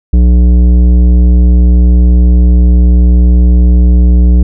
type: tone with tanh clipping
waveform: triangle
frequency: 60.4 Hz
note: B1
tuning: 38 cents flat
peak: -4 dBFS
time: 0.13-4.43 s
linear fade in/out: 5 ms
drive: 16 dB
effects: none